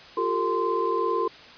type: tone cluster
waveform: sine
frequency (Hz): 352.3 / 394.7 / 452.9 / 1037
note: F4 / G4 / A#4 / C6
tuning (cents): +15 / +12 / -50 / -16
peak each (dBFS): -29 / -30 / -27 / -26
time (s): 0.17-1.28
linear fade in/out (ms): 5
effects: white hiss -46 dBFS RMS until 1.57 s + resampled to 11025 Hz